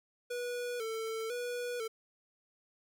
square tone with vibrato, 466.2 Hz, A#4, in tune, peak -36 dBFS, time 0.3-1.88 s, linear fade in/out 10 ms, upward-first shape square, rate 1 Hz, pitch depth 76 cents each way, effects none

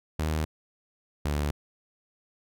sawtooth tone pair in turn, 78 / 73.49 Hz, D#2 / D2, +5 / +2 cents, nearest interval minor second, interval 103 cents, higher first, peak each -22 dBFS, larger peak neither, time 0.19-0.45 / 1.25-1.51 s, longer neither, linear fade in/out 5 ms, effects none

